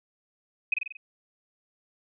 sine tone with echo, 2522 Hz, D#7, 23 cents sharp, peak -20 dBFS, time 0.72-0.74 s, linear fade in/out 5 ms, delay 46 ms, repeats 5, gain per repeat -4 dB, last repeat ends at 0.97 s, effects none

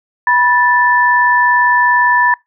sine tone pair together, 977.5 / 1760 Hz, B5 / A6, -18 / 0 cents, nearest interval minor seventh, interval 1018 cents, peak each -11 dBFS, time 0.27-2.34 s, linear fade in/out 2 ms, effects noise-tail reverb RT60 0.2 s tail -26 dB re dry

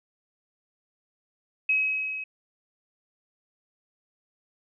sine tone with level ramp, 2550 Hz, D#7, 42 cents sharp, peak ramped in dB -19 to -32 dBFS, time 1.69-2.24 s, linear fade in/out 5 ms, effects none

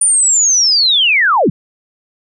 sine linear sweep, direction down, 9397 to 119 Hz, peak -8 dBFS, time 0.01-1.5 s, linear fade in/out 5 ms, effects none

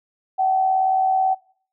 sine tone with amplitude modulation, 760 Hz, F#5, 46 cents sharp, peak -14 dBFS, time 0.38-1.35 s, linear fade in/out 20 ms, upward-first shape sine, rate 78.2 Hz, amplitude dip 45%, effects noise-tail reverb RT60 0.5 s tail -23 dB re dry

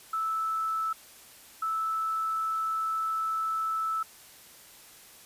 sine tone pair in turn, 1313 / 1313 Hz, E6 / E6, -7 / -7 cents, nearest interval unison, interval 0 cents, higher neither, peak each -27 dBFS, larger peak neither, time 0.13-0.93 / 1.62-4.03 s, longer second, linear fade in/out 5 ms, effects white hiss -52 dBFS RMS until 5.25 s + resampled to 32000 Hz

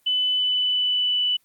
sine tone with pitch glide, 3000 to 2976 Hz, F#7 to F#7, +23 to +9 cents, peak -19 dBFS, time 0.06-1.37 s, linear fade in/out 10 ms, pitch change -14 cents, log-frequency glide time 0.31-1.24 s, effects white hiss -64 dBFS RMS until 1.44 s + Opus 24 kbps

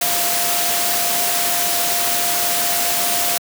sine tone in noise, 698.5 Hz, F5, in tune, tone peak -25 dBFS, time 0.01-3.38 s, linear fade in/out 5 ms, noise white, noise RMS -19 dBFS, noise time 0.01-3.38 s, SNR -9 dB, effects high-pass 150 Hz 12 dB/octave

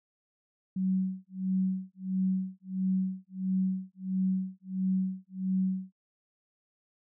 sine tone with tremolo, 188.1 Hz, F#3, 29 cents sharp, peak -24 dBFS, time 0.76-5.93 s, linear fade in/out 5 ms, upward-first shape sine, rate 1.5 Hz, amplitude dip 100%, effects none

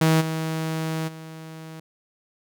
sawtooth tone with level steps, 160 Hz, D#3, 49 cents sharp, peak -12 / -21 / -33 dBFS, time 0.01-1.8 s, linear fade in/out 5 ms, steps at 0.2 / 1.07 s, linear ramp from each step 20 ms, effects none

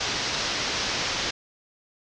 white low-pass noise, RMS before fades -28 dBFS, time 0-1.31 s, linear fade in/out 10 ms, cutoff 6000 Hz, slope 48 dB/octave, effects none

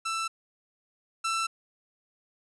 sawtooth tone pair in turn, 1330 / 1334.8 Hz, E6 / E6, +15 / +21 cents, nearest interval unison, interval 6 cents, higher second, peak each -25 / -23 dBFS, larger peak second, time 0.05-0.28 / 1.24-1.47 s, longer neither, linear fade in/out 10 ms, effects resampled to 24000 Hz

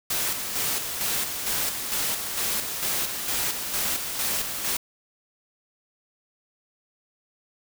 white noise with tremolo, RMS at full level -26 dBFS, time 0.1-4.77 s, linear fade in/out 5 ms, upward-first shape square, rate 2.2 Hz, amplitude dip 45%, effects none

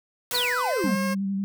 white noise with exponential decay, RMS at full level -29 dBFS, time 0.31-1 s, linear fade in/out 1 ms, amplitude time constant 150 ms
15% pulse tone with pitch glide, 490.5 to 538 Hz, B4 to C5, -12 to +48 cents, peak -21 dBFS, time 0.32-1.15 s, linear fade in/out 20 ms, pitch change +160 cents, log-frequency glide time 0.51-0.98 s
triangle exponential sweep, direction down, 4699 to 169.3 Hz, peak -22 dBFS, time 0.34-0.96 s, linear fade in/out 10 ms
sine tone with vibrato, 196 Hz, G3, in tune, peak -24 dBFS, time 0.84-1.44 s, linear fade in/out 0 ms, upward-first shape square, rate 11 Hz, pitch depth 18 cents each way
effects none

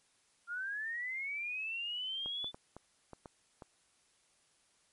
sine linear sweep, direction up, 1379 to 3520 Hz, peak -36 dBFS, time 0.47-2.52 s, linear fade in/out 50 ms
clicks, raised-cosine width 1 ms, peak -33 dBFS, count 7, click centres 2.26 / 2.444 / 2.545 / 2.766 / 3.133 / 3.258 / 3.622 s
effects white hiss -71 dBFS RMS until 4.92 s + MP3 48 kbps

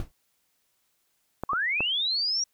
brown noise with exponential decay, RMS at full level -27 dBFS, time 0-0.12 s, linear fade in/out 1 ms, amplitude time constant 25 ms
clicks, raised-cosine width 1 ms, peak -16 / -20 / -16 dBFS, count 3, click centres 1.436 / 1.533 / 1.806 s
sine linear sweep, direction up, 1046.5 to 5730 Hz, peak -24 dBFS, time 1.49-2.44 s, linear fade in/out 5 ms
effects white hiss -72 dBFS RMS until 2.53 s

